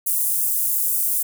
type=high-pass noise; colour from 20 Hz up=pink; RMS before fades=-21 dBFS; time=0.06-1.23 s; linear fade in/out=10 ms; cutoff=9900 Hz; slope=24 dB/octave; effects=none